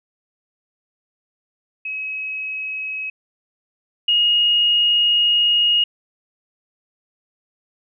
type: tone pair in turn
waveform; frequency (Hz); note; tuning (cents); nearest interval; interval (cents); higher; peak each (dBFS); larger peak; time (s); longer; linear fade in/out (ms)
sine; 2556 / 2869; D#7 / F7; +46 / +46; major second; 200; second; -24 / -13; second; 1.85-3.1 / 4.08-5.84; second; 5
effects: none